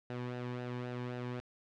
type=tone with flanger; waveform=sawtooth; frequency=123.47 Hz; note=B2; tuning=in tune; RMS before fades=-40 dBFS; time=0.1-1.4 s; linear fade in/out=0 ms; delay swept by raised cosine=0.89 to 1.53 ms; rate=3.8 Hz; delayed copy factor=-0.55; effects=low-pass 3000 Hz 12 dB/octave